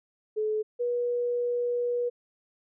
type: tone pair in turn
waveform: sine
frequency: 430 / 484.1 Hz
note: A4 / B4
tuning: -40 / -35 cents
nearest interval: major second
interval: 205 cents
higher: second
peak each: -25 dBFS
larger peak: neither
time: 0.36-0.63 / 0.79-2.1 s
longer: second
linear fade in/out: 20 ms
effects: none